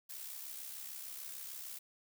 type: noise with amplitude modulation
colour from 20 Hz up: blue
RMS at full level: -44 dBFS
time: 0.09-1.79 s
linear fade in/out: 10 ms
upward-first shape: sine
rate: 66.7 Hz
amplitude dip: 50%
effects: none